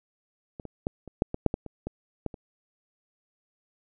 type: clicks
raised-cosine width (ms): 2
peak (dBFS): -25 / -25 / -14 / -28 / -8 / -17 / -6 / -14 / -25 / -19 / -16 / -27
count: 12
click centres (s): 0.598 / 0.653 / 0.869 / 1.077 / 1.221 / 1.344 / 1.463 / 1.541 / 1.663 / 1.87 / 2.263 / 2.342
effects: none